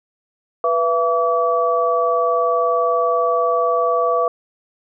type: tone cluster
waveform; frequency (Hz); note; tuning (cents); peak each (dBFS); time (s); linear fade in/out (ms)
sine; 492.5 / 672 / 1148; B4 / E5 / D6; -5 / +33 / -40; -19; 0.64-4.28; 2
effects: none